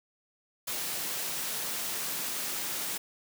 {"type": "high-pass noise", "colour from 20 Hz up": "white", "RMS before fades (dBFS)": -34, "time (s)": [0.67, 2.98], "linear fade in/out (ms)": 10, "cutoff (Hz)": 120, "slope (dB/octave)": 24, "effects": []}